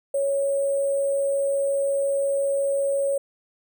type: tone with sample-and-hold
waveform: sine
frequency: 554.4 Hz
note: C#5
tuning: in tune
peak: -20 dBFS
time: 0.14-3.18 s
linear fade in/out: 5 ms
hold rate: 8820 Hz
effects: none